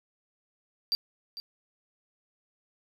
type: tone with echo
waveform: triangle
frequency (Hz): 4699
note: D8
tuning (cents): 0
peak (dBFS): -23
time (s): 0.92-0.95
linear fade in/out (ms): 0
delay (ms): 450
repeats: 1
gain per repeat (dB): -13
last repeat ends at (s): 1.4
effects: none